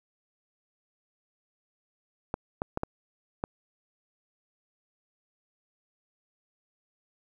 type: clicks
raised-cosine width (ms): 1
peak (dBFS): -15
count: 5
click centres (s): 2.341 / 2.619 / 2.774 / 2.834 / 3.439
effects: 9-bit